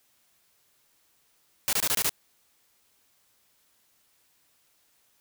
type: noise bursts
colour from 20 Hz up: white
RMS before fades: -25 dBFS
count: 6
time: 1.68-2.094 s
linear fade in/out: 0 ms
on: 49 ms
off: 24 ms
effects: white hiss -67 dBFS RMS until 5.2 s